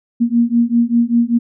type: beating tone pair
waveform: sine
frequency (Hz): 233.1 / 238.2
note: A#3 / A#3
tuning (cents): 0 / +38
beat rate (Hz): 5.1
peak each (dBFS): -14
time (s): 0.2-1.39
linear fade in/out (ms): 20
effects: none